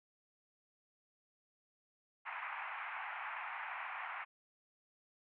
pink band-pass noise, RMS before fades -44 dBFS, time 2.25-4.25 s, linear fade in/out 20 ms, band 780 to 2500 Hz, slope 48 dB/octave, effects none

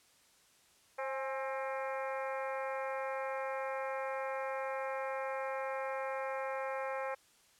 harmonic tone with a mistuned harmonic, 266 Hz, C4, 29 cents sharp, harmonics 2 / 3 / 4 / 5 / 6 / 7 / 8 / 9, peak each -38 / -42 / -44 / -46 / -48 / -49 / -50 / -51 dBFS, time 0.98-7.15 s, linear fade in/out 10 ms, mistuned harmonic 3, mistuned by +57 cents, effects white hiss -66 dBFS RMS until 7.59 s + low-pass 10000 Hz 12 dB/octave

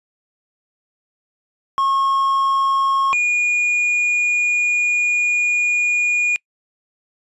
triangle tone pair in turn, 1087 / 2440 Hz, C#6 / D#7, -34 / -34 cents, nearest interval octave + major second, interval 1400 cents, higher second, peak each -13 dBFS, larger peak neither, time 1.78-3.13 / 3.13-6.36 s, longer second, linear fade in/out 0 ms, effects noise-tail reverb RT60 0.1 s tail -26 dB re dry + resampled to 24000 Hz

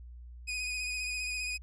sawtooth tone with vibrato, 2489 Hz, D#7, in tune, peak -30 dBFS, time 0.47-1.58 s, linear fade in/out 20 ms, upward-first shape sine, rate 15 Hz, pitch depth 27 cents each way, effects added 60 Hz sine -45 dBFS peak until 1.62 s + resampled to 22050 Hz

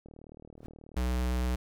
click train, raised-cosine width 2 ms, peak -36 dBFS, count 35, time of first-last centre 0.06-0.943 s, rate 38.5 Hz
brown noise with exponential growth, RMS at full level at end -43 dBFS, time 0.57-0.66 s, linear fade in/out 0 ms, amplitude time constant 19 ms
square tone with vibrato, 62 Hz, B1, 7 cents sharp, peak -28 dBFS, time 0.96-1.56 s, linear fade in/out 10 ms, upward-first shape triangle, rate 8.7 Hz, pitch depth 10 cents each way
effects none

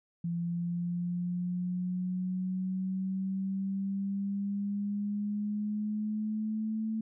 sine exponential sweep, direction up, 170 to 220.9 Hz, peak -30 dBFS, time 0.24-7.01 s, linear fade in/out 5 ms, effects none

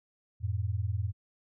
sine tone pair together, 90.09 / 110.1 Hz, F#2 / A2, -46 / +2 cents, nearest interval minor third, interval 348 cents, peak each -31 / -32 dBFS, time 0.4-1.13 s, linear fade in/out 50 ms, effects none

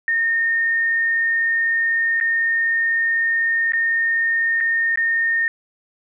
sine tone with dropouts, 1832 Hz, A#6, 31 cents flat, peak -16 dBFS, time 0.08-5.48 s, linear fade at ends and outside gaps 1 ms, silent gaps 2.201-2.21 / 3.721-3.734 / 4.604-4.608 / 4.958-4.974 s, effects none

